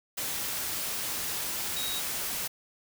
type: tone in noise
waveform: sine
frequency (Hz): 3799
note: A#7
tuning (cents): +32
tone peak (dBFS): -34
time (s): 1.76-2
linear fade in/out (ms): 10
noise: white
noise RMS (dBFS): -33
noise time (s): 0.17-2.48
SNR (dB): -4
effects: none